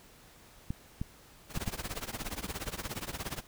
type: clicks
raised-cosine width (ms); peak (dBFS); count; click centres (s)
5; -21; 4; 0.705 / 1.015 / 1.575 / 1.678
type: noise with tremolo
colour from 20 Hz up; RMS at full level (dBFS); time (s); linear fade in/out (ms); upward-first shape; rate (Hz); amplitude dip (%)
pink; -35; 1.49-3.43; 50; triangle; 17; 100
effects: pink hiss -57 dBFS RMS until 3.47 s